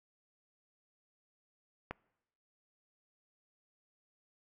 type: click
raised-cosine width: 0.5 ms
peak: -23 dBFS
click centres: 1.91 s
effects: noise-tail reverb RT60 0.9 s tail -24 dB re dry